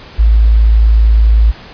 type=tone; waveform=sine; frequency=54.8 Hz; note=A1; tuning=6 cents flat; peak=-4 dBFS; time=0.18-1.52 s; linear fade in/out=20 ms; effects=pink hiss -34 dBFS RMS until 1.73 s + resampled to 11025 Hz